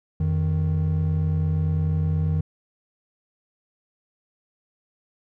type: tone pair together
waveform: triangle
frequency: 87.7 / 156.26 Hz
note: F2 / D#3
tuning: +8 / +8 cents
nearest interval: minor seventh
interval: 1000 cents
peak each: -20 dBFS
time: 0.2-2.41 s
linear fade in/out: 5 ms
effects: tanh soft clip ceiling -12 dBFS